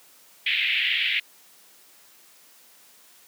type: band-pass noise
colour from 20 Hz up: pink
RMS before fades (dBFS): -24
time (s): 0.46-1.2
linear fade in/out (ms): 5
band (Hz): 2000 to 3400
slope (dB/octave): 48
effects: white hiss -54 dBFS RMS until 3.27 s + high-pass 200 Hz 12 dB/octave